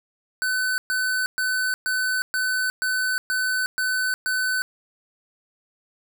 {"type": "tone bursts", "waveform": "square", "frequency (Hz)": 1511, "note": "F#6", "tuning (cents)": 36, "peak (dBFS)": -22, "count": 9, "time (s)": [0.42, 4.62], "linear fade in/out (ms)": 0, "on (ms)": 360, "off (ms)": 120, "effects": []}